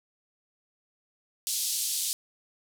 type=band-pass noise; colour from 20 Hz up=white; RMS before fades=-30 dBFS; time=1.47-2.13 s; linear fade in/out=0 ms; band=3600 to 12000 Hz; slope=24 dB/octave; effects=none